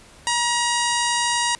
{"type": "harmonic tone with a mistuned harmonic", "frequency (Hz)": 952, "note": "A#5", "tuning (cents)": 36, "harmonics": [1, 2, 3, 4, 5, 6, 7, 8, 9, 10], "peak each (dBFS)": [-23, -26, -28, -29, -30, -31, -31, -32, -33, -33], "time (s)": [0.27, 1.55], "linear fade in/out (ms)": 0, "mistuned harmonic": 10, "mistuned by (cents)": -50, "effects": ["pink hiss -48 dBFS RMS until 1.59 s", "resampled to 24000 Hz"]}